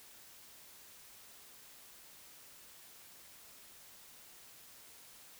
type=silence; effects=white hiss -57 dBFS RMS until 5.39 s